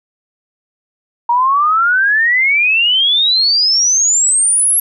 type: exponential sweep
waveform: sine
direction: up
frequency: 935 to 11410 Hz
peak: -9 dBFS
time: 1.29-4.8 s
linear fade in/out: 5 ms
effects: none